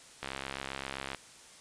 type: click train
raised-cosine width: 0.3 ms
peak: -20 dBFS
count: 63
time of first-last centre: 0.23-1.147 s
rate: 67.6 Hz
effects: white hiss -54 dBFS RMS until 1.6 s + resampled to 22050 Hz